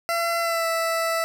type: tone with pitch glide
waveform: 20% pulse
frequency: 677 to 659.6 Hz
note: E5 to E5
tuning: +46 to +1 cents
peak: -17 dBFS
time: 0.09-1.24 s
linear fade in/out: 0 ms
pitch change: -45 cents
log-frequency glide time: 0.39-0.67 s
effects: none